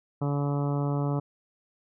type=harmonic tone; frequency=143 Hz; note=D3; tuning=46 cents flat; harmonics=1 / 2 / 3 / 4 / 5 / 6 / 7 / 8 / 9; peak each=-26 / -32 / -36 / -38 / -40 / -42 / -43 / -44 / -45 dBFS; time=0.21-1.2 s; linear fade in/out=10 ms; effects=none